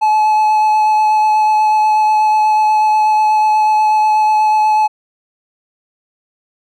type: tone with vibrato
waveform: triangle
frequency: 858 Hz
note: A5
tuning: 44 cents flat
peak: -7 dBFS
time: 0.01-4.88 s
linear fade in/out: 20 ms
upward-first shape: sine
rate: 8.2 Hz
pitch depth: 12 cents each way
effects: none